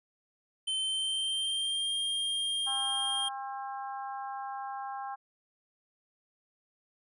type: tone with pitch glide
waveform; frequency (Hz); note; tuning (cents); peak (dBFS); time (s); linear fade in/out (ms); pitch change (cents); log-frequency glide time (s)
square; 3086 to 3210; G7 to G7; -28 to +40; -30; 0.67-3.29; 10; +68; 0.77-1.94
type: harmonic tone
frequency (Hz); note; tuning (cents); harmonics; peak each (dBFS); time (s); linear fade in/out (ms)
267.6; C4; +39; 3 / 4 / 5 / 6; -37 / -42 / -47 / -49; 2.66-5.16; 20
effects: resampled to 24000 Hz

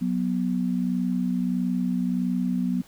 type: tone pair together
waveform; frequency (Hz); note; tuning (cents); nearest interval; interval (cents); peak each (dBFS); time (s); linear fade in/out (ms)
sine; 183.84 / 245.4; F#3 / B3; -11 / -11; perfect fourth; 500; -25; 0.01-2.82; 10
effects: pink hiss -53 dBFS RMS until 2.87 s

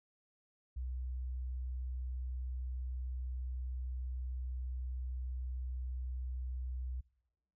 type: tone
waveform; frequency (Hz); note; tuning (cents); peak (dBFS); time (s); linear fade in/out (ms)
sine; 63.2; B1; +41; -36; 0.76-7.01; 10
effects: noise-tail reverb RT60 0.9 s tail -25 dB re dry + tanh soft clip ceiling -32 dBFS

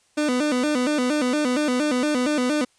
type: tone with vibrato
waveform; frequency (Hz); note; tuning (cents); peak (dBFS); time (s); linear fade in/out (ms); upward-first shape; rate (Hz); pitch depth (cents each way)
30% pulse; 273.7; C#4; -22; -17; 0.17-2.65; 10; square; 4.3; 160
effects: white hiss -62 dBFS RMS until 2.78 s + resampled to 22050 Hz

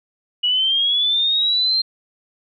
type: linear sweep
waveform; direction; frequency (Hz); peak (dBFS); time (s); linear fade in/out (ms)
sine; up; 2908 to 4186; -15; 0.43-1.82; 10
effects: none

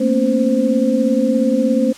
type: tone cluster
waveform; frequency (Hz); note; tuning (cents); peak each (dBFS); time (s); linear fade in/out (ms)
sine; 224.1 / 241 / 272.6 / 520; A3 / B3 / C#4 / C5; +32 / -42 / -29 / -11; -18; 0-1.93; 10
effects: white hiss -39 dBFS RMS until 1.97 s + low-pass 8000 Hz 12 dB/octave

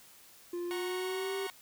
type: tone with pitch glide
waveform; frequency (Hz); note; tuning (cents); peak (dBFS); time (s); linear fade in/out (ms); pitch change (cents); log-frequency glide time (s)
triangle; 349.2 to 389.7; F4 to G4; 0 to -10; -32; 0.53-1.47; 5; +190; 0.66-1.35
type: chord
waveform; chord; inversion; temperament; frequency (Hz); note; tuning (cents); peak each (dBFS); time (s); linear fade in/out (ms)
15% pulse; F# major; none; equal with one note detuned; 740 / 932.3 / 1097.3; F#5 / A#5 / C#6; 0 / 0 / -18; -37; 0.71-1.5; 0
effects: white hiss -57 dBFS RMS until 1.61 s

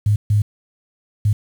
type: tone bursts at uneven times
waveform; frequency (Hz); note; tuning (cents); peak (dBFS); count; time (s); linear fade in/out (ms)
sine; 104.3; G#2; +8; -12; 3; 0.06-0.16 / 0.3-0.42 / 1.25-1.33; 5
effects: 7-bit

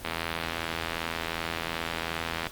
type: click train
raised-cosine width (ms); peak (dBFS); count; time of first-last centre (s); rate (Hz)
0.3; -13; 201; 0.05-2.468; 82.7
effects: pink hiss -44 dBFS RMS until 2.51 s + Opus 24 kbps

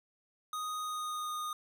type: tone with pitch glide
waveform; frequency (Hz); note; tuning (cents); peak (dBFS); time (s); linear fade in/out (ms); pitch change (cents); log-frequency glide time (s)
square; 1244.5 to 1230.2; D#6 to D#6; 0 to -20; -36; 0.53-1.53; 2; -20; 0.81-1.31
effects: none

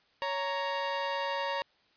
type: tone pair together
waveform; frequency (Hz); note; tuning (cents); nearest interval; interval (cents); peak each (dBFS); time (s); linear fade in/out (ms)
sawtooth; 557.2 / 932.3; C#5 / A#5; +9 / 0; major sixth; 891; -30 / -29; 0.22-1.62; 0
effects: white hiss -67 dBFS RMS until 1.96 s + resampled to 11025 Hz

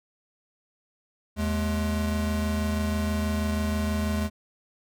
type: tone pair together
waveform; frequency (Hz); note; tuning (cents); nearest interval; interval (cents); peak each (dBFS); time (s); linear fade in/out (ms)
square; 79.3 / 211.7; D#2 / G#3; +33 / +33; octave + perfect fourth; 1700; -28; 1.36-4.3; 50
effects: none

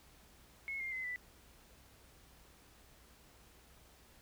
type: tone with pitch steps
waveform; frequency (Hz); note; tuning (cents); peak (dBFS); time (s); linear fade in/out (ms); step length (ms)
sine; 2181 / 2113 / 2047 / 1982.7; C#7 / C7 / C7 / B6; -29 / +16 / -38 / +6; -38; 0.68-1.16; 0; 120
effects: added 60 Hz sine -67 dBFS peak until 4.21 s + pink hiss -63 dBFS RMS until 4.21 s

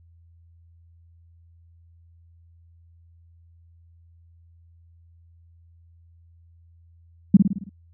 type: tone with echo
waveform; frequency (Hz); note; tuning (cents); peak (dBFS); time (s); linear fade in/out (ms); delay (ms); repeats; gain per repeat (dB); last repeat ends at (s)
sine; 196; G3; 0; -6; 7.34-7.37; 5; 54; 6; -5; 7.694
effects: added 84 Hz sine -51 dBFS peak until 7.93 s

